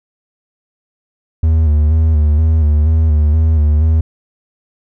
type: tone with vibrato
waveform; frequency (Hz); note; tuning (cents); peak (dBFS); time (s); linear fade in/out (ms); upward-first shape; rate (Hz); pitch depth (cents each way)
triangle; 77.5; D#2; -6; -6; 1.43-4.01; 5; square; 2.1; 51
effects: none